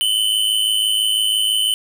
square tone pair together, 2960 / 3066 Hz, F#7 / G7, 0 / -39 cents, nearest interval minor second, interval 61 cents, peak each -20 / -18 dBFS, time 0.01-1.74 s, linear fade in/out 0 ms, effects none

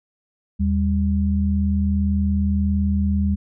sine tone pair together, 79.04 / 199.3 Hz, D#2 / G3, +28 / +29 cents, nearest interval octave + major third, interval 1601 cents, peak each -19 / -20 dBFS, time 0.59-3.36 s, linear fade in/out 20 ms, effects none

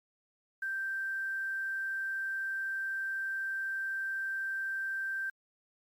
sine tone with quantisation, 1568 Hz, G6, in tune, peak -32 dBFS, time 0.62-5.3 s, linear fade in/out 5 ms, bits 10, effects MP3 96 kbps

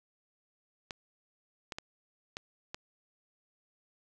clicks, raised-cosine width 0.2 ms, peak -21 dBFS, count 5, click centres 0.908 / 1.722 / 1.785 / 2.369 / 2.745 s, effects none

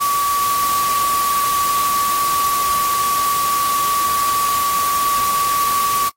sine tone in noise, 1140 Hz, C#6, 48 cents sharp, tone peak -15 dBFS, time 0-6.1 s, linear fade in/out 20 ms, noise white, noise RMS -24 dBFS, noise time 0-6.1 s, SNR +6 dB, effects noise-tail reverb RT60 0.1 s tail -23 dB re dry + AAC 48 kbps

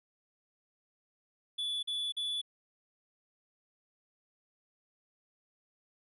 triangle tone bursts, 3447 Hz, A7, 36 cents flat, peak -31 dBFS, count 3, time 1.58-2.416 s, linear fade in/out 10 ms, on 250 ms, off 43 ms, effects resampled to 32000 Hz

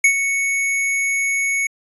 square tone with ADSR envelope, 2217 Hz, C#7, in tune, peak -9 dBFS, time 0.04-1.67 s, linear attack 4 ms, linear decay 83 ms, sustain -9 dB, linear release 4 ms, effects resampled to 32000 Hz

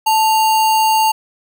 sine tone with sample-and-hold, 880 Hz, A5, in tune, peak -10 dBFS, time 0.06-1.12 s, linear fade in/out 10 ms, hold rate 3675 Hz, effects none

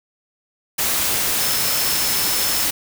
sine tone in noise, 5274 Hz, E8, in tune, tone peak -26 dBFS, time 1.4-2.65 s, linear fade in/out 10 ms, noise white, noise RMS -20 dBFS, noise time 0.78-2.71 s, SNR -9 dB, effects none

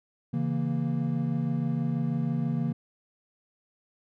triangle chord, A# diminished, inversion first, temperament equal, 138.59 / 164.81 / 233.1 Hz, C#3 / E3 / A#3, 0 / 0 / 0 cents, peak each -28 dBFS, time 0.33-2.73 s, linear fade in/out 10 ms, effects none

